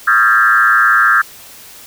sine tone with frequency modulation, 1482 Hz, F#6, 2 cents sharp, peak -7 dBFS, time 0.07-1.22 s, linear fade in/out 10 ms, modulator 115 Hz, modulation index 2.1, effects white hiss -37 dBFS RMS until 1.86 s

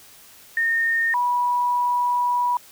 sine tone pair in turn, 1833 / 976.1 Hz, A#6 / B5, -30 / -21 cents, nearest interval major seventh, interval 1091 cents, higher first, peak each -18 dBFS, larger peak neither, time 0.57-1.14 / 1.14-2.57 s, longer second, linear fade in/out 2 ms, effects white hiss -48 dBFS RMS until 2.71 s

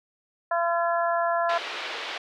harmonic tone, 340.2 Hz, F4, 45 cents flat, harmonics 2 / 3 / 4 / 5, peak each -24 / -28 / -30 / -32 dBFS, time 0.51-1.58 s, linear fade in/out 5 ms
white band-pass noise, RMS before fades -34 dBFS, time 1.49-2.18 s, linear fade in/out 5 ms, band 380 to 3700 Hz, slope 24 dB/octave
effects none

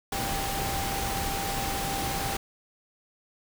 sine tone in noise, 788 Hz, G5, 9 cents sharp, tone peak -33 dBFS, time 0.12-2.37 s, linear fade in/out 5 ms, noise pink, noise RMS -31 dBFS, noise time 0.12-2.37 s, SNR -5 dB, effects none

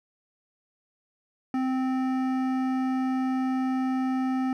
sine tone with hard clipping, 260 Hz, C4, 11 cents flat, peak -26 dBFS, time 1.54-4.53 s, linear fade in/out 2 ms, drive 13 dB, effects none

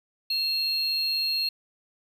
triangle tone pair together, 2678 / 4251 Hz, E7 / C8, +27 / +27 cents, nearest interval minor sixth, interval 800 cents, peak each -34 / -23 dBFS, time 0.3-1.49 s, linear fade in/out 5 ms, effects none

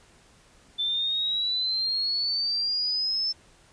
sine exponential sweep, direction up, 3520 to 5310 Hz, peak -24 dBFS, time 0.78-3.33 s, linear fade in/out 20 ms, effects pink hiss -57 dBFS RMS until 3.72 s + resampled to 22050 Hz

